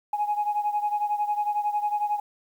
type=beating tone pair; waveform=sine; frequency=830.6 / 841.6 Hz; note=G#5 / G#5; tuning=0 / +23 cents; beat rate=11 Hz; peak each=-24 / -28 dBFS; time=0.13-2.2 s; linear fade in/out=5 ms; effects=tanh soft clip ceiling -17 dBFS + 9-bit